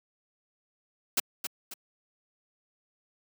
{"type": "noise with echo", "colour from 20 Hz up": "white", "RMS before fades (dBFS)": -25, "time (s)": [1.17, 1.2], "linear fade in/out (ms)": 5, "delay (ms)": 270, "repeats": 2, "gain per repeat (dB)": -8, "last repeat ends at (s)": 1.74, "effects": ["high-pass 200 Hz 12 dB/octave"]}